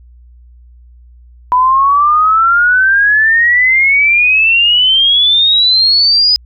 sine exponential sweep, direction up, 988 to 5020 Hz, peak -6 dBFS, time 1.52-6.36 s, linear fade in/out 0 ms, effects added 60 Hz sine -37 dBFS peak until 6.45 s

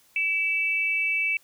sine tone pair together, 2300 / 2649 Hz, D7 / E7, -37 / +8 cents, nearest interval major second, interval 245 cents, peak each -25 dBFS, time 0.16-1.37 s, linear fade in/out 2 ms, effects white hiss -60 dBFS RMS until 1.43 s

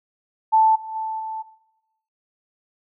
sine tone with level steps, 880 Hz, A5, in tune, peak -12 / -27 / -24 / -26 dBFS, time 0.52-1.43 s, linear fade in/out 20 ms, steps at 0.75 / 0.95 / 1.19 s, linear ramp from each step 10 ms, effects noise-tail reverb RT60 0.9 s tail -17 dB re dry

